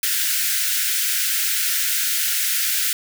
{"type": "high-pass noise", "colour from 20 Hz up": "white", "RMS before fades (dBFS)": -21, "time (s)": [0.03, 2.93], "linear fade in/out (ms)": 2, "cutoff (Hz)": 1400, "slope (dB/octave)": 96, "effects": []}